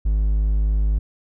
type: tone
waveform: triangle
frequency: 51.91 Hz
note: G#1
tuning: in tune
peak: -14 dBFS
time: 0.05-0.99 s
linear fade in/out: 10 ms
effects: none